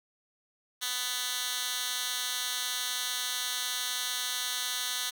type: tone with high-pass filter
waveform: 10% pulse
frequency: 249 Hz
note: B3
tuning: 14 cents sharp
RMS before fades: -33 dBFS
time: 0.81-5.11 s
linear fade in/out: 20 ms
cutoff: 3000 Hz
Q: 1
effects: none

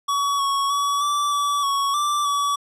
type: tone with pitch steps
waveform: square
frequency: 1130 / 1109 / 1135 / 1162 / 1150 / 1114 / 1173 / 1142 Hz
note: C#6 / C#6 / C#6 / D6 / D6 / C#6 / D6 / D6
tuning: +33 / 0 / +41 / -19 / -37 / +8 / -2 / -49 cents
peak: -20 dBFS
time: 0.08-2.56 s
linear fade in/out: 10 ms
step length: 310 ms
effects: low-pass 11000 Hz 12 dB/octave

